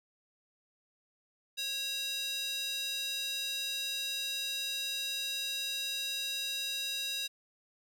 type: tone with high-pass filter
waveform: square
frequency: 548 Hz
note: C#5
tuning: 20 cents flat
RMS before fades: -36 dBFS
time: 1.57-7.28 s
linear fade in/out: 20 ms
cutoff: 3500 Hz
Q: 3.3
effects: none